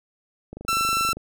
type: click train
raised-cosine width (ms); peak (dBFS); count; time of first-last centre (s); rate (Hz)
2; -23; 17; 0.53-1.17; 25
type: tone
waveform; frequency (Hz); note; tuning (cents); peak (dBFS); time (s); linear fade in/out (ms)
sawtooth; 1340; E6; +28; -17; 0.68-1.13; 5
effects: none